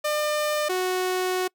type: tone pair in turn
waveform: sawtooth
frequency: 601 / 368.4 Hz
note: D5 / F#4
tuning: +40 / -7 cents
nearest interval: minor sixth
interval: 847 cents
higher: first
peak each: -19 dBFS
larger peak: neither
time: 0.04-0.69 / 0.69-1.48 s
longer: second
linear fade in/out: 10 ms
effects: noise-tail reverb RT60 0.1 s tail -25 dB re dry